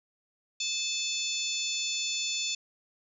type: harmonic tone with a mistuned harmonic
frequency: 880 Hz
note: A5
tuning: in tune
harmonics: 3 / 4 / 5 / 6 / 7 / 8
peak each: -36 / -34 / -37 / -39 / -39 / -36 dBFS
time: 0.6-2.55 s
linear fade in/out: 5 ms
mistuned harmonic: 3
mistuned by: -23 cents
effects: none